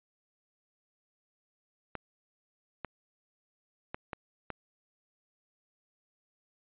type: clicks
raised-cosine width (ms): 0.5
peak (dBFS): -21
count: 5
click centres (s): 1.953 / 2.847 / 3.945 / 4.132 / 4.503
effects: resampled to 8000 Hz